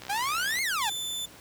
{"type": "click train", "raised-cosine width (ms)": 0.2, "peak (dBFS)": -23, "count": 37, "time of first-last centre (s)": [0.02, 0.587], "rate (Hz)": 63.5}
{"type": "exponential two-way sweep", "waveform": "sawtooth", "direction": "up then down", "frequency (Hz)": [771, 2205, 771], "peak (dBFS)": -23, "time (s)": [0.09, 0.9], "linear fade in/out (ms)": 10, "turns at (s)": 0.62}
{"type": "tone", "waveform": "sawtooth", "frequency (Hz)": 3520, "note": "A7", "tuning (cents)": 0, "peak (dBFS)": -28, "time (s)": [0.81, 1.26], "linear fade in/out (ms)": 10}
{"effects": ["pink hiss -50 dBFS RMS until 1.4 s", "high-pass 60 Hz 12 dB/octave"]}